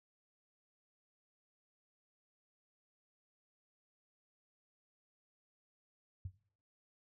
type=tone with exponential decay; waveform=sine; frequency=92.8 Hz; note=F#2; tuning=6 cents sharp; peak=-37 dBFS; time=6.25-6.35 s; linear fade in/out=5 ms; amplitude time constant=20 ms; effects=noise-tail reverb RT60 0.5 s tail -18 dB re dry